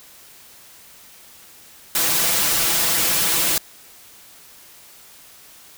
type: noise with comb filter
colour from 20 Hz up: white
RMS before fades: -19 dBFS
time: 1.95-3.58 s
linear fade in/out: 2 ms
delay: 6 ms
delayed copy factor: +0.85
effects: white hiss -46 dBFS RMS until 5.77 s